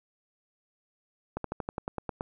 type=slowing click train; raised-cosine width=1 ms; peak=-18 dBFS; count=10; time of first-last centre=1.37-2.209 s; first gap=73 ms; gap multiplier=1.06; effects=none